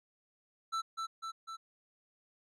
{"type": "tone with echo", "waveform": "square", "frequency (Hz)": 1329, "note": "E6", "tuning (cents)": 14, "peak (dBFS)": -33, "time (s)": [0.72, 0.82], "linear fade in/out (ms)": 20, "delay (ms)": 250, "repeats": 3, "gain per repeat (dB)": -3, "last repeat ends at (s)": 1.57, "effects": ["low-pass 6000 Hz 12 dB/octave"]}